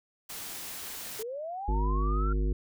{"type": "noise", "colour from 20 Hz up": "white", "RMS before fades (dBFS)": -40, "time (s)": [0.29, 1.23], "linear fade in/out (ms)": 10}
{"type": "linear sweep", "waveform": "sine", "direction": "up", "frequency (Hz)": [417.7, 1389], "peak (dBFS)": -34, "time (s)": [1.19, 2.33], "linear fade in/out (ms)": 5}
{"type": "harmonic tone", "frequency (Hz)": 51.1, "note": "G#1", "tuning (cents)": -27, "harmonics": [1, 3, 5, 7, 9], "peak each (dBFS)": [-25, -38, -39, -38, -45], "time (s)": [1.68, 2.53], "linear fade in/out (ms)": 5}
{"effects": []}